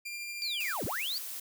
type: tone with tremolo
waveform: sawtooth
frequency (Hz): 2387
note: D7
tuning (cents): +28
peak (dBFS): -33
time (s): 0.05-0.73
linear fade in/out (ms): 10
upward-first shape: triangle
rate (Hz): 13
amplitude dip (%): 25
type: linear two-way sweep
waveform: triangle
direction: down then up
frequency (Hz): 4767 to 56.1 to 4767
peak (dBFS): -31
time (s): 0.42-1.18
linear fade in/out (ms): 0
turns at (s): 0.85
type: noise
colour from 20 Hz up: blue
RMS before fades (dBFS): -40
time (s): 0.6-1.4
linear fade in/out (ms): 5
effects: none